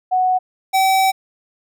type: tone pair in turn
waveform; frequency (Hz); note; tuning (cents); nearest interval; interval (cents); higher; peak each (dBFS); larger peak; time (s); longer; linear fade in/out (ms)
sine / square; 740 / 766.1; F#5 / G5; 0 / -40; minor second; 60; second; -13; neither; 0.11-0.39 / 0.73-1.12; second; 20
effects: none